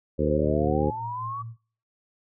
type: harmonic tone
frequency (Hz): 75.2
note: D2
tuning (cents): +42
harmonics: 1 / 2 / 3 / 4 / 5 / 6 / 7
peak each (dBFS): -29 / -29 / -29 / -29 / -29 / -29 / -29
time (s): 0.18-0.91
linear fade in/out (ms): 20
type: linear sweep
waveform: sine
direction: up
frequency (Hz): 458.5 to 1152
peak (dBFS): -30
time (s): 0.22-1.43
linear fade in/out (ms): 20
type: tone with tremolo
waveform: sine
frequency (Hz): 114.3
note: A#2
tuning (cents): -34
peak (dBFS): -34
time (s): 0.41-1.57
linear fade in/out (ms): 50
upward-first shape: sine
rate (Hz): 5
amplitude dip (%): 65
effects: noise-tail reverb RT60 0.5 s tail -26 dB re dry